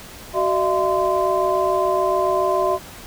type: tone cluster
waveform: sine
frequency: 375.5 / 609 / 676 / 1032 Hz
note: F#4 / D#5 / E5 / C6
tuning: +26 / -37 / +43 / -24 cents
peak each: -22 dBFS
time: 0.33-2.79 s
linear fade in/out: 50 ms
effects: pink hiss -39 dBFS RMS until 3.06 s